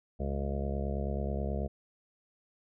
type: harmonic tone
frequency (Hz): 69.3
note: C#2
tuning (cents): 0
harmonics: 1 / 2 / 3 / 5 / 6 / 7 / 8 / 9 / 10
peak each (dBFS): -33 / -39 / -38 / -45 / -43 / -43 / -46 / -42 / -46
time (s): 0.19-1.68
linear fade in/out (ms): 20
effects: none